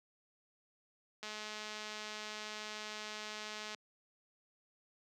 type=click train; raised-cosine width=0.2 ms; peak=-27 dBFS; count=537; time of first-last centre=1.23-3.746 s; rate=213 Hz; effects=high-pass 200 Hz 12 dB/octave